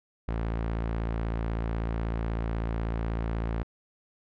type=tone; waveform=sawtooth; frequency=56.2 Hz; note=A1; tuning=37 cents sharp; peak=-24 dBFS; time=0.28-3.63 s; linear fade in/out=0 ms; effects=low-pass 2000 Hz 12 dB/octave